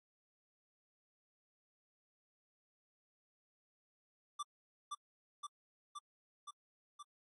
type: tone with echo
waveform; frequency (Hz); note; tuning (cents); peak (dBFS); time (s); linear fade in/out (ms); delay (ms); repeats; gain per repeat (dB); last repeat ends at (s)
square; 1173; D6; -2; -39; 4.39-4.43; 10; 520; 5; -2; 7.03
effects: AAC 32 kbps